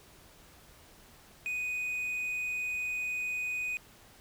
triangle tone, 2489 Hz, D#7, in tune, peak -30 dBFS, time 1.46-3.77 s, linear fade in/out 0 ms, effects pink hiss -57 dBFS RMS until 4.2 s

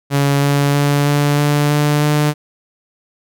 sawtooth tone with pitch steps, 141 / 142.31 / 143.63 / 144.96 / 146.31 / 147.67 / 149.04 Hz, C#3 / C#3 / D3 / D3 / D3 / D3 / D3, +30 / +46 / -38 / -22 / -6 / +10 / +26 cents, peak -8 dBFS, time 0.1-2.34 s, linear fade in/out 50 ms, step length 320 ms, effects none

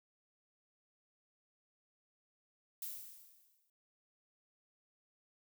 violet noise with exponential decay, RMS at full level -41 dBFS, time 2.82-3.7 s, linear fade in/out 2 ms, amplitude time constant 190 ms, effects none

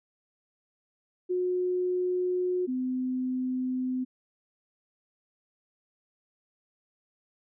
sine tone pair in turn, 362.7 / 255.5 Hz, F#4 / C4, -34 / -41 cents, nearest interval tritone, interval 607 cents, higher first, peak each -25 / -27 dBFS, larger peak first, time 1.29-2.67 / 2.67-4.05 s, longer neither, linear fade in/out 20 ms, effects none

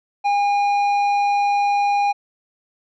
sine tone with tanh clipping, 812 Hz, G#5, 39 cents flat, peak -17 dBFS, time 0.24-2.13 s, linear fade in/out 20 ms, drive 9 dB, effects none

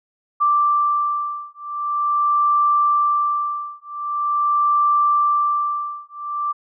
sine beating tone pair, 1174.7 / 1175.14 Hz, D6 / D6, 0 / +1 cents, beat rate 0.44 Hz, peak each -19 dBFS, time 0.4-6.53 s, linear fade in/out 20 ms, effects none

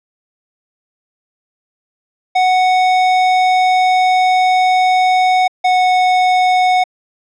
square tone pair in turn, 740 / 735.7 Hz, F#5 / F#5, 0 / -10 cents, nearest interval unison, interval 10 cents, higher first, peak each -10 / -10 dBFS, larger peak neither, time 2.35-5.48 / 5.64-6.84 s, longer first, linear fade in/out 10 ms, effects low-pass 4000 Hz 12 dB/octave

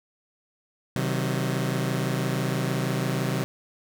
sawtooth chord, C diminished, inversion none, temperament just, 130.81 / 156.98 / 188.37 Hz, C3 / Eb3 / Gb3, 0 / +16 / +31 cents, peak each -23 / -26 / -26 dBFS, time 0.96-3.44 s, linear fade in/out 0 ms, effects none

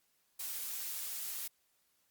blue noise, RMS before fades -40 dBFS, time 0.39-1.48 s, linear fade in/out 10 ms, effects white hiss -75 dBFS RMS until 2.1 s + Opus 48 kbps

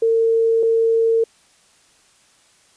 sine tone pair in turn, 454.1 / 454.1 Hz, A#4 / A#4, -45 / -45 cents, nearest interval unison, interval 0 cents, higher neither, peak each -13 dBFS, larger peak neither, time 0.02-0.63 / 0.63-1.24 s, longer neither, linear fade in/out 5 ms, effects white hiss -55 dBFS RMS until 2.76 s + resampled to 22050 Hz

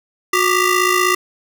20% pulse ring-modulated tone, 784 Hz, G5, in tune, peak -5 dBFS, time 0.33-1.15 s, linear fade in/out 5 ms, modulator 420 Hz, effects none

